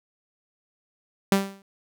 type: tone with exponential decay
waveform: sawtooth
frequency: 196 Hz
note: G3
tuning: in tune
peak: -11 dBFS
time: 1.32-1.62 s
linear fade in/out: 2 ms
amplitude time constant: 64 ms
effects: none